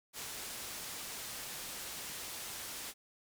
white low-pass noise, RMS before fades -44 dBFS, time 0.13-2.94 s, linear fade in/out 50 ms, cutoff 12000 Hz, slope 12 dB/octave, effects none

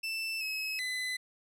30% pulse tone with pitch steps, 2657 / 2568 / 2012 Hz, E7 / E7 / B6, +13 / -46 / +32 cents, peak -30 dBFS, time 0.03-1.17 s, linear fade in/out 10 ms, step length 380 ms, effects low-pass 12000 Hz 12 dB/octave

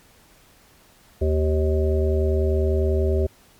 harmonic tone with a mistuned harmonic, 77.2 Hz, D#2, 13 cents flat, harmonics 1 / 3 / 5 / 7 / 8, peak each -19 / -31 / -23 / -30 / -30 dBFS, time 1.21-3.27 s, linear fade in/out 10 ms, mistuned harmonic 8, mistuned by +36 cents, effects pink hiss -54 dBFS RMS until 3.59 s + MP3 96 kbps

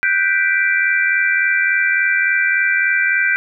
sine chord, G major seventh, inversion third, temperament equal with one note detuned, 1480 / 1563.5 / 1975.5 / 2349 Hz, F#6 / G6 / B6 / D7, 0 / -5 / 0 / 0 cents, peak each -22 / -16 / -20 / -19 dBFS, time 0.03-3.36 s, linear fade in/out 0 ms, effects none

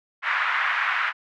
white band-pass noise, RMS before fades -24 dBFS, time 0.22-1.13 s, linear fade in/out 50 ms, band 1100 to 2000 Hz, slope 24 dB/octave, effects none

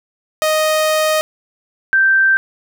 sawtooth / sine tone pair in turn, 622.3 / 1565 Hz, D#5 / G6, 0 / -3 cents, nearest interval octave + major third, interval 1597 cents, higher second, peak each -9 dBFS, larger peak neither, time 0.42-1.21 / 1.93-2.37 s, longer first, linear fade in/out 0 ms, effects none

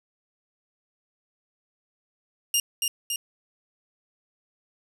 15% pulse tone with echo, 2822 Hz, F7, 17 cents sharp, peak -13 dBFS, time 2.54-2.6 s, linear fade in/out 2 ms, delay 280 ms, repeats 2, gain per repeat -3 dB, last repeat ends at 3.16 s, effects none

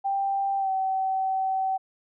sine tone with pitch glide, 787 to 764.2 Hz, G5 to G5, +7 to -44 cents, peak -23 dBFS, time 0.04-1.78 s, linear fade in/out 20 ms, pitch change -51 cents, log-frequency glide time 0.58-0.7 s, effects none

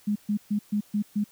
sine tone bursts, 207.7 Hz, G#3, in tune, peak -22 dBFS, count 6, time 0.07-1.242 s, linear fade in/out 10 ms, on 87 ms, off 130 ms, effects white hiss -57 dBFS RMS until 1.31 s

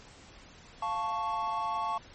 triangle chord, F augmented, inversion none, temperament equal, 698.5 / 880 / 1108.7 Hz, F5 / A5 / C#6, 0 / 0 / 0 cents, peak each -36 / -31 / -31 dBFS, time 0.82-1.98 s, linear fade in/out 5 ms, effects pink hiss -53 dBFS RMS until 2.14 s + MP3 32 kbps

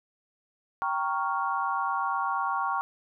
sine chord, G half-diminished seventh, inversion none, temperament equal, 784 / 932.3 / 1108.7 / 1396.9 Hz, G5 / Bb5 / Db6 / F6, 0 / 0 / 0 / 0 cents, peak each -32 / -32 / -29 / -34 dBFS, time 0.82-2.81 s, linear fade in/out 0 ms, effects none

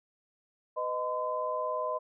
sine tone cluster, 501 / 620 / 1021 Hz, B4 / D#5 / C6, +25 / -6 / -43 cents, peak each -37 / -33 / -33 dBFS, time 0.76-1.99 s, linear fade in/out 20 ms, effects none

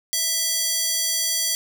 square tone with high-pass filter, 659.3 Hz, E5, in tune, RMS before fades -23 dBFS, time 0.13-1.55 s, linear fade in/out 0 ms, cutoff 5100 Hz, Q 1.1, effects none

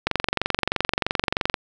click train, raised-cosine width 0.3 ms, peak -4 dBFS, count 35, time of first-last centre 0.07-1.542 s, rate 23.1 Hz, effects none

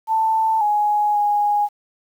sine tone with pitch steps, 886 / 835 / 827 Hz, A5 / G#5 / G#5, +12 / +9 / -8 cents, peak -15 dBFS, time 0.07-1.69 s, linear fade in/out 50 ms, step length 540 ms, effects 8-bit

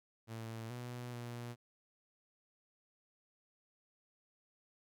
sawtooth tone with pitch steps, 113.2 / 122.3 / 119.8 Hz, A2 / B2 / A#2, +50 / -16 / +48 cents, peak -39 dBFS, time 0.27-1.56 s, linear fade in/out 50 ms, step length 430 ms, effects none

